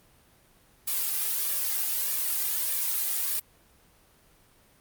blue noise with flanger, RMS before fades -28 dBFS, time 0.87-3.4 s, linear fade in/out 10 ms, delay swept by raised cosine 1.7 to 2.51 ms, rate 1.6 Hz, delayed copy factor +0.7, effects pink hiss -60 dBFS RMS until 4.8 s + Opus 32 kbps

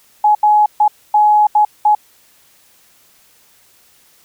sine tone bursts at uneven times, 842 Hz, G#5, 24 cents sharp, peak -7 dBFS, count 6, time 0.24-0.35 / 0.43-0.66 / 0.8-0.88 / 1.14-1.47 / 1.55-1.65 / 1.85-1.95 s, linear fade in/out 5 ms, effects white hiss -51 dBFS RMS until 4.24 s

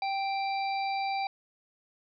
harmonic tone, 784 Hz, G5, in tune, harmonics 1 / 3 / 5 / 6, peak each -29 / -37 / -45 / -43 dBFS, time 0.02-1.27 s, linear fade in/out 2 ms, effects none

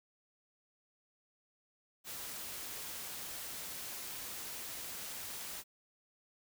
white noise, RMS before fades -44 dBFS, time 2.04-5.64 s, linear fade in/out 50 ms, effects none

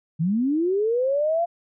sine linear sweep, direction up, 149.7 to 698.5 Hz, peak -19 dBFS, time 0.19-1.46 s, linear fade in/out 20 ms, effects none

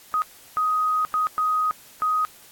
sine tone bursts at uneven times, 1253 Hz, D#6, 12 cents sharp, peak -19 dBFS, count 5, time 0.14-0.22 / 0.57-1.05 / 1.14-1.27 / 1.38-1.71 / 2.02-2.25 s, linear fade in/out 0 ms, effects white hiss -49 dBFS RMS until 2.51 s + AAC 64 kbps

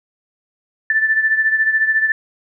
sine beating tone pair, 1760 / 1774 Hz, A6 / A6, 0 / +14 cents, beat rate 14 Hz, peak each -14 / -20 dBFS, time 0.9-2.12 s, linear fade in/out 2 ms, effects none

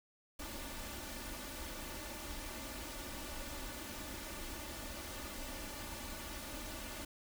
pink noise with comb filter, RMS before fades -45 dBFS, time 0.39-7.05 s, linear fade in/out 5 ms, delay 3.4 ms, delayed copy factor +0.7, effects none

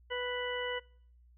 harmonic tone, 493.9 Hz, B4, in tune, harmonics 1 / 2 / 3 / 4 / 6, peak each -36 / -42 / -43 / -40 / -41 dBFS, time 0.1-0.8 s, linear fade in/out 20 ms, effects noise-tail reverb RT60 0.6 s tail -25 dB re dry + added 60 Hz sine -58 dBFS peak until 1.37 s

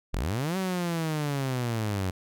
sawtooth linear two-way sweep, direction up then down, 32.7 to 191.9 to 90.2 Hz, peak -23 dBFS, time 0.13-2.11 s, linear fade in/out 10 ms, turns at 0.57 s, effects none

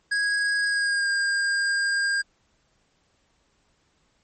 square tone with pitch glide, 1651 to 1609.6 Hz, G#6 to G6, -11 to +45 cents, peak -22 dBFS, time 0.11-2.22 s, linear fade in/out 10 ms, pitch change -44 cents, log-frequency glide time 0.67-1.08 s, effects pink hiss -67 dBFS RMS until 4.23 s + MP3 32 kbps

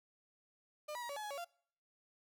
35% pulse tone with pitch steps, 602 / 972 / 952 / 567 / 852 / 837 / 562 / 692 Hz, D5 / B5 / A#5 / C#5 / G#5 / G#5 / C#5 / F5, +43 / -28 / +36 / +39 / +44 / +13 / +24 / -16 cents, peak -40 dBFS, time 0.88-1.448 s, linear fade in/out 10 ms, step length 71 ms, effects noise-tail reverb RT60 0.6 s tail -25 dB re dry

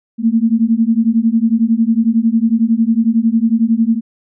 sine beating tone pair, 221.7 / 232.7 Hz, A3 / A#3, +13 / -3 cents, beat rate 11 Hz, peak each -13 dBFS, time 0.18-4.01 s, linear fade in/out 50 ms, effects none

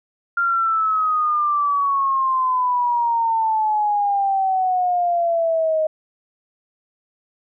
sine exponential sweep, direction down, 1396.9 to 622.3 Hz, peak -16 dBFS, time 0.37-5.87 s, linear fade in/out 5 ms, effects none

